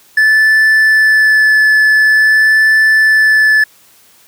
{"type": "tone with vibrato", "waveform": "triangle", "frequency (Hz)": 1742, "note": "A6", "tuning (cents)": -18, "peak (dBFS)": -4, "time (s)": [0.17, 3.64], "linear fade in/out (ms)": 5, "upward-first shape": "sine", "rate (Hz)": 0.47, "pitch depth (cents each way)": 11, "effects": ["white hiss -46 dBFS RMS until 4.27 s", "high-pass 60 Hz 12 dB/octave"]}